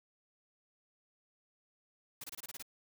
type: noise bursts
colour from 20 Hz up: white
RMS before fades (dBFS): -45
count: 8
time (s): 2.21-2.625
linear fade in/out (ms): 5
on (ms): 30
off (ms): 25
effects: none